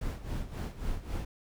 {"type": "noise with tremolo", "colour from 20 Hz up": "brown", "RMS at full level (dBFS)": -33, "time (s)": [0.01, 1.25], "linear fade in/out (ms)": 5, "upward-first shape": "sine", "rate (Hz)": 3.7, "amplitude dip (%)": 75, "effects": []}